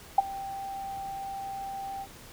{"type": "tone with ADSR envelope", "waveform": "sine", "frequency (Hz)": 784, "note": "G5", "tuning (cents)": 0, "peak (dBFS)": -13, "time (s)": [0.18, 2.07], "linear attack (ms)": 5, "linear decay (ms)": 21, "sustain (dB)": -21, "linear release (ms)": 53, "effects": ["pink hiss -49 dBFS RMS until 2.32 s"]}